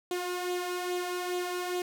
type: tone with flanger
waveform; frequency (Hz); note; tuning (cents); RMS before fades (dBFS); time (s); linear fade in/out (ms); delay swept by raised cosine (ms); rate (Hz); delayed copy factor
sawtooth; 358.4; F4; +45; -33; 0.11-1.82; 2; 0.27 to 2.07; 2.4; +0.5
effects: none